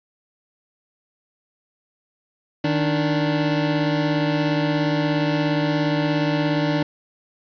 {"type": "tone pair together", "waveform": "25% pulse", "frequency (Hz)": [154.47, 291.9], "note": ["D#3", "D4"], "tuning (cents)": [-12, -10], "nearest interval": "major seventh", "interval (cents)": 1102, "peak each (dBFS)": -18, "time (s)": [2.64, 6.83], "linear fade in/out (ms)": 5, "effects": ["resampled to 11025 Hz", "7-bit"]}